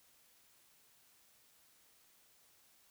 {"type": "silence", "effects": ["white hiss -68 dBFS RMS until 2.9 s"]}